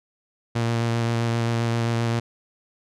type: tone with vibrato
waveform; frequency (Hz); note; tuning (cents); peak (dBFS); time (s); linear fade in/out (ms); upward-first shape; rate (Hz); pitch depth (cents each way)
sawtooth; 116.3; A#2; -4; -17; 0.55-2.2; 10; square; 7.6; 13
effects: low-pass 7000 Hz 12 dB/octave